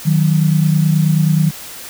sine tone pair together, 155.56 / 184.99 Hz, D#3 / F#3, 0 / 0 cents, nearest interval minor third, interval 300 cents, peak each -11 / -16 dBFS, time 0.05-1.51 s, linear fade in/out 20 ms, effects white hiss -32 dBFS RMS until 1.89 s

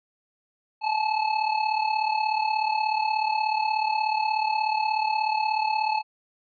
square tone with amplitude modulation, 865 Hz, A5, 30 cents flat, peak -20 dBFS, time 0.81-6.03 s, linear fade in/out 50 ms, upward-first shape sine, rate 36.6 Hz, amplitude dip 70%, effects resampled to 11025 Hz

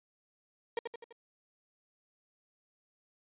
35% pulse tone with echo, 466.2 Hz, A#4, in tune, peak -29 dBFS, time 0.77-0.79 s, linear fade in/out 2 ms, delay 84 ms, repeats 4, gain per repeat -5 dB, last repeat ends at 1.126 s, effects resampled to 8000 Hz

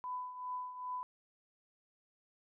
sine tone with tremolo, 1000 Hz, B5, 21 cents sharp, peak -36 dBFS, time 0.04-1.03 s, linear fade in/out 0 ms, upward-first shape triangle, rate 2.5 Hz, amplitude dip 70%, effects none

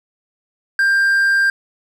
triangle tone, 1590 Hz, G6, 24 cents sharp, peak -10 dBFS, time 0.79-1.5 s, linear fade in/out 2 ms, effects none

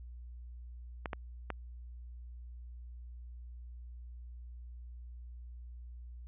clicks, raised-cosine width 0.5 ms, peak -21 dBFS, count 3, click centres 1.058 / 1.132 / 1.503 s, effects added 60 Hz sine -45 dBFS peak until 6.27 s + resampled to 8000 Hz

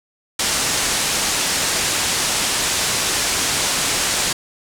white low-pass noise, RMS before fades -20 dBFS, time 0.39-4.33 s, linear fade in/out 5 ms, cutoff 9100 Hz, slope 24 dB/octave, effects none

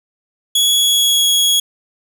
sawtooth tone with pitch glide, 3363 to 3330 Hz, G#7 to G#7, +21 to +4 cents, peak -8 dBFS, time 0.55-1.6 s, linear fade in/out 5 ms, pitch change -17 cents, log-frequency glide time 0.75-1.26 s, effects none

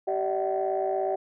sine tone cluster, 385.4 / 593 / 650 / 758 Hz, G4 / D5 / E5 / F#5, -29 / +17 / -24 / +42 cents, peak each -28 / -30 / -31 / -29 dBFS, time 0.07-1.16 s, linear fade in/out 10 ms, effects tanh soft clip ceiling -17 dBFS

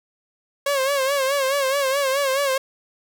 sawtooth tone with vibrato, 547 Hz, C#5, 23 cents flat, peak -15 dBFS, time 0.66-2.58 s, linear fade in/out 5 ms, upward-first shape sine, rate 4.7 Hz, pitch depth 80 cents each way, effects none

